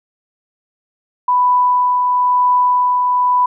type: tone with tremolo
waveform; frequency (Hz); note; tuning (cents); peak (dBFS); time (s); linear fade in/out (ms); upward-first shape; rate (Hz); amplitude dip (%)
sine; 992; B5; +7; -9; 1.28-3.46; 5; triangle; 1; 30
effects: none